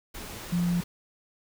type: tone in noise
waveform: sine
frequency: 174.61 Hz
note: F3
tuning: in tune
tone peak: -23 dBFS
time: 0.52-0.81 s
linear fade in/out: 10 ms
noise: pink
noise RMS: -40 dBFS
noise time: 0.14-0.84 s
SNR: +14 dB
effects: none